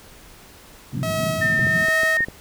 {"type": "band-pass noise", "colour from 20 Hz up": "pink", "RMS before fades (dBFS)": -27, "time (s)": [0.92, 1.86], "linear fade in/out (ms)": 20, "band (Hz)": [120, 220], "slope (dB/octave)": 24}
{"type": "tone with tremolo", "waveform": "sawtooth", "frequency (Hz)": 642, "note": "E5", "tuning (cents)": -46, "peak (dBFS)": -18, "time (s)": [1.03, 2.17], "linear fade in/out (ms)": 0, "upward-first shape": "sine", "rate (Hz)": 1.3, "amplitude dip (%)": 65}
{"type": "tone with pitch glide", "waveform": "sine", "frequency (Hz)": [1807, 1845], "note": ["A6", "A#6"], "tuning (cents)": [46, -18], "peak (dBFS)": -17, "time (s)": [1.41, 2.25], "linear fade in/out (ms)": 10, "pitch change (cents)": 36, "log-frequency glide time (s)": [1.61, 1.95]}
{"type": "clicks", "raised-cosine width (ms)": 2, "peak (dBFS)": -18, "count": 6, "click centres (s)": [1.593, 1.669, 1.885, 2.034, 2.206, 2.285]}
{"effects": ["pink hiss -46 dBFS RMS until 2.4 s"]}